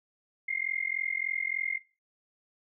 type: tone with amplitude modulation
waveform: sine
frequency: 2120 Hz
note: C7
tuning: 22 cents sharp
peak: -25 dBFS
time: 0.48-1.78 s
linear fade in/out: 10 ms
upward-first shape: sine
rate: 43.4 Hz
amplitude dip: 95%
effects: noise-tail reverb RT60 0.3 s tail -18 dB re dry